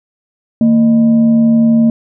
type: tone with frequency modulation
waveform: sine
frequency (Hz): 228.1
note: A#3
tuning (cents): -37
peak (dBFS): -6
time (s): 0.61-1.9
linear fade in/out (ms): 2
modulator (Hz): 385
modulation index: 0.31
effects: none